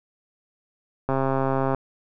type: click train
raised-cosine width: 1 ms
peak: -10 dBFS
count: 89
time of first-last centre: 1.09-1.747 s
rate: 134 Hz
effects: none